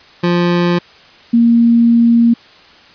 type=tone pair in turn; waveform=25% pulse / sine; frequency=174.61 / 233.6 Hz; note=F3 / A#3; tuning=0 / +4 cents; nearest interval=perfect fourth; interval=504 cents; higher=second; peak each=-7 / -6 dBFS; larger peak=second; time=0.23-0.79 / 1.33-2.34 s; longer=second; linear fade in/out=10 ms; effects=white hiss -42 dBFS RMS until 2.94 s + resampled to 11025 Hz